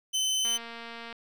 25% pulse tone, 3050 Hz, G7, 48 cents flat, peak -22 dBFS, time 0.13-0.58 s, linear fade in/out 20 ms
click train, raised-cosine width 0.3 ms, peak -26 dBFS, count 158, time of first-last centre 0.45-1.127 s, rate 232 Hz
effects none

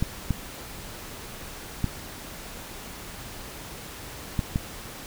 clicks, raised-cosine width 5 ms, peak -11 dBFS, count 5, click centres 0.025 / 0.307 / 1.843 / 4.392 / 4.559 s, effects pink hiss -40 dBFS RMS until 5.06 s

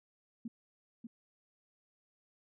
sine tone with echo, 230.9 Hz, A#3, 16 cents flat, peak -38 dBFS, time 0.45-0.48 s, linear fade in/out 5 ms, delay 590 ms, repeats 1, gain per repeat -5 dB, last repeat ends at 1.07 s, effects none

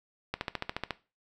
click train, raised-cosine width 0.3 ms, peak -15 dBFS, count 9, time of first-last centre 0.34-0.907 s, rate 14.1 Hz, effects noise-tail reverb RT60 0.3 s tail -17 dB re dry

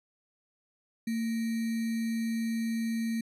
sine tone with sample-and-hold, 226.9 Hz, A#3, 47 cents flat, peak -28 dBFS, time 1.07-3.21 s, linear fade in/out 5 ms, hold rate 2100 Hz, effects resampled to 32000 Hz

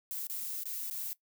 violet noise with dropouts, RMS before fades -38 dBFS, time 0.11-1.13 s, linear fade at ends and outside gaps 0 ms, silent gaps 0.269-0.298 / 0.404-0.407 / 0.634-0.656 / 0.899-0.91 s, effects noise-tail reverb RT60 0.1 s tail -19 dB re dry

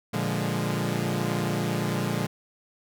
sawtooth chord, Bb dominant seventh, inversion none, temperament equal with one note detuned, 116.54 / 146.83 / 174.61 / 205.9 Hz, Bb2 / D3 / F3 / Ab3, 0 / 0 / 0 / -15 cents, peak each -27 dBFS, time 0.13-2.27 s, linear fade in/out 10 ms, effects none

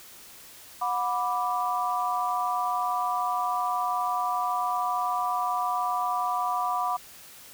sine chord, B minor, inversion second, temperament equal with one note detuned, 726.9 / 987.8 / 1174.7 Hz, F#5 / B5 / D6, -31 / 0 / 0 cents, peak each -29 dBFS, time 0.81-6.97 s, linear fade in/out 10 ms, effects white hiss -48 dBFS RMS until 7.53 s

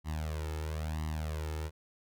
sawtooth tone with flanger, 77.78 Hz, D#2, in tune, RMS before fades -36 dBFS, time 0.04-1.71 s, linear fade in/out 50 ms, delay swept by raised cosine 1 to 2.3 ms, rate 1 Hz, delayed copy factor +0.95, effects none

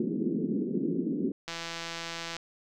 pink band-pass noise, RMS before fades -30 dBFS, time 0-1.32 s, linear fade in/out 5 ms, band 180 to 390 Hz, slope 48 dB/octave
click train, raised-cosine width 0.2 ms, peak -19 dBFS, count 149, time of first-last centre 1.48-2.366 s, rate 167 Hz
effects none

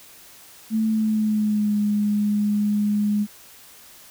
sine tone with pitch glide, 220 to 207.7 Hz, A3 to G#3, 0 to 0 cents, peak -18 dBFS, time 0.7-3.27 s, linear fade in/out 50 ms, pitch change -100 cents, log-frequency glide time 0.86-1.77 s, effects white hiss -47 dBFS RMS until 4.1 s

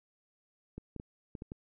clicks, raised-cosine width 3 ms, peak -29 dBFS, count 6, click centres 0.78 / 0.963 / 0.999 / 1.352 / 1.421 / 1.519 s, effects none

